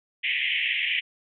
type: band-pass noise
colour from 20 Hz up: pink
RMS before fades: -26 dBFS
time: 0.23-1.01 s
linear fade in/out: 20 ms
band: 1900 to 3200 Hz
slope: 96 dB/octave
effects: none